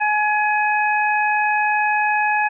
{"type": "harmonic tone", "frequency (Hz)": 843, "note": "G#5", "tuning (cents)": 26, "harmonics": [1, 2, 3], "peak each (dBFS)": [-18, -21, -23], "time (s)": [0, 2.49], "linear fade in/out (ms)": 20, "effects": []}